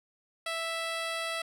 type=tone with low-pass filter; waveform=10% pulse; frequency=659.3 Hz; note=E5; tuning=in tune; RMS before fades=-34 dBFS; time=0.46-1.42 s; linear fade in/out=5 ms; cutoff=12000 Hz; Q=0.61; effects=none